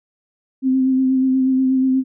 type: tone with vibrato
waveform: sine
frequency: 261.6 Hz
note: C4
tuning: in tune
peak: -13 dBFS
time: 0.62-2.04 s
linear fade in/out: 50 ms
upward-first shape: sine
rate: 8.3 Hz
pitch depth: 21 cents each way
effects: none